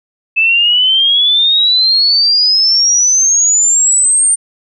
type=exponential sweep; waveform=sine; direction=up; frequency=2608 to 8910 Hz; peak=-7 dBFS; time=0.36-4.36 s; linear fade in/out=20 ms; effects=none